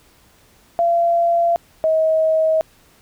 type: tone pair in turn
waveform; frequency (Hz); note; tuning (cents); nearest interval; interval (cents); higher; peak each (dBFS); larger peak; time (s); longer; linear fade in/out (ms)
sine; 683 / 636.2; F5 / D#5; -39 / +38; minor second; 123; first; -13; neither; 0.79-1.56 / 1.84-2.61; neither; 0
effects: pink hiss -53 dBFS RMS until 3.01 s